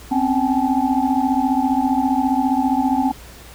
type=tone cluster; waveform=sine; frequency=256.2 / 271.1 / 767 / 823 / 862 Hz; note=C4 / C#4 / G5 / G#5 / A5; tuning=-36 / -38 / -38 / -16 / -36 cents; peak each=-20 / -20 / -23 / -27 / -23 dBFS; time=0.11-3.12 s; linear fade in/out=10 ms; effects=added 60 Hz sine -42 dBFS peak until 3.54 s + pink hiss -42 dBFS RMS until 3.54 s